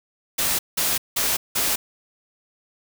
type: noise bursts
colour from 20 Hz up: white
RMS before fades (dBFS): -22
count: 4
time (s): 0.38-1.76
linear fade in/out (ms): 10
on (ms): 210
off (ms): 180
effects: none